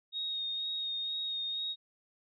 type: tone with vibrato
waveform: sine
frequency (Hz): 3729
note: A#7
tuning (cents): 0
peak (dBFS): -33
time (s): 0.12-1.76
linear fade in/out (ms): 50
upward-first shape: sine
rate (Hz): 2.1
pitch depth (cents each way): 18
effects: none